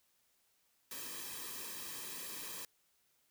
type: noise with comb filter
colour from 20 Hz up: white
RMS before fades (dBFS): -45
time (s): 0.91-2.65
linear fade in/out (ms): 2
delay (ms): 1.4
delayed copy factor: -0.7
effects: white hiss -75 dBFS RMS until 3.3 s